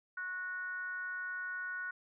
sine tone with frequency modulation, 1470 Hz, F#6, 12 cents flat, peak -37 dBFS, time 0.17-1.91 s, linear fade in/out 5 ms, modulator 372 Hz, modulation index 0.48, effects none

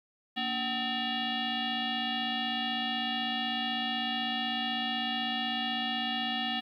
sine tone with frequency modulation, 1799 Hz, A6, 38 cents sharp, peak -29 dBFS, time 0.36-6.61 s, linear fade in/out 20 ms, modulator 522 Hz, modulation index 3.5, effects 11-bit

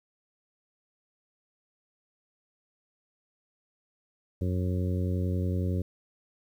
harmonic tone, 91 Hz, F#2, 28 cents flat, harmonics 1 / 2 / 3 / 4 / 5 / 6, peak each -27 / -33 / -37 / -39 / -41 / -43 dBFS, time 4.41-5.82 s, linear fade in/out 5 ms, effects 10-bit

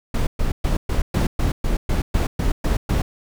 brown noise bursts, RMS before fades -19 dBFS, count 12, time 0.14-3.02 s, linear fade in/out 5 ms, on 130 ms, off 120 ms, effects none

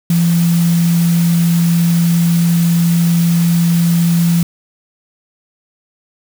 sine tone in noise, 169.8 Hz, F3, 48 cents flat, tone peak -9 dBFS, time 0.1-4.43 s, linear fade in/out 2 ms, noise white, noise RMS -26 dBFS, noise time 0.1-4.43 s, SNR +14 dB, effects none

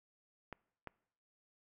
clicks, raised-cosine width 0.5 ms, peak -29 dBFS, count 2, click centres 0.527 / 0.873 s, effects noise-tail reverb RT60 0.7 s tail -24 dB re dry

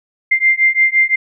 sine beating tone pair, 2093 / 2098.8 Hz, C7 / C7, 0 / +5 cents, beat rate 5.8 Hz, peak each -13 dBFS, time 0.31-1.16 s, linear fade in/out 10 ms, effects none

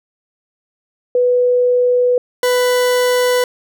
sine / 40% pulse tone pair in turn, 493.9 / 496.3 Hz, B4 / B4, 0 / +8 cents, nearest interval unison, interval 8 cents, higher second, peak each -10 / -11 dBFS, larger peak first, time 1.15-2.18 / 2.43-3.44 s, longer first, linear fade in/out 2 ms, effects none

